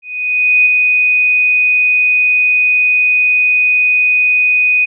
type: tone with ADSR envelope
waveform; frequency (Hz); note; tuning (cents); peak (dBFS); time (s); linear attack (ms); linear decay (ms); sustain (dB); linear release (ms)
sine; 2489; D#7; 0; -5; 0.02-4.86; 640; 8; -3; 22
effects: none